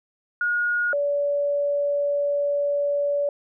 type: tone pair in turn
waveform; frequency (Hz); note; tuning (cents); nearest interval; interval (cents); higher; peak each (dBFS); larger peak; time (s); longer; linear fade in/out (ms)
sine; 1439 / 573.7; F#6 / D5; -49 / -41; octave + major third; 1592; first; -20; neither; 0.41-0.93 / 0.93-3.29; second; 2
effects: none